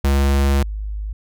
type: tone pair in turn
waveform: square / sine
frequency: 69.2 / 51.66 Hz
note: C#2 / G#1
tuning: -2 / -8 cents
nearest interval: perfect fourth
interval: 506 cents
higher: first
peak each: -14 / -23 dBFS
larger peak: first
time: 0.04-0.63 / 0.63-1.13 s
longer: first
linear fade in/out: 5 ms
effects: none